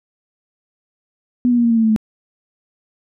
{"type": "tone with pitch steps", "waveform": "sine", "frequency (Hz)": [246, 241.6, 237.3, 233.1, 229, 224.9, 220.9, 217], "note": ["B3", "B3", "A#3", "A#3", "A#3", "A3", "A3", "A3"], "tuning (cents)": [-7, -38, 31, 0, -31, 38, 7, -24], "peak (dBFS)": -11, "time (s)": [1.45, 1.962], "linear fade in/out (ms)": 0, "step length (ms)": 64, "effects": []}